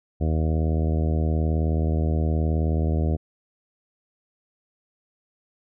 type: harmonic tone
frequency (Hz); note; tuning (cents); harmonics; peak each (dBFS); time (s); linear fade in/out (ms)
79; D#2; +27; 1 / 2 / 3 / 4 / 5 / 6 / 7 / 8 / 9; -21 / -27 / -31 / -33 / -35 / -37 / -38 / -39 / -40; 0.2-3.17; 20
effects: none